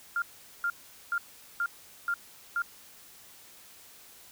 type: tone bursts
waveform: sine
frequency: 1398 Hz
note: F6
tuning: 1 cent sharp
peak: -26 dBFS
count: 6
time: 0.16-2.62 s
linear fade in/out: 2 ms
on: 60 ms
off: 420 ms
effects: white hiss -53 dBFS RMS until 4.31 s